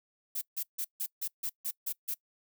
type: noise bursts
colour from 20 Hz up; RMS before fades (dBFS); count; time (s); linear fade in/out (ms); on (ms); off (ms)
violet; -34; 9; 0.35-2.144; 10; 66; 150
effects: noise-tail reverb RT60 0.1 s tail -23 dB re dry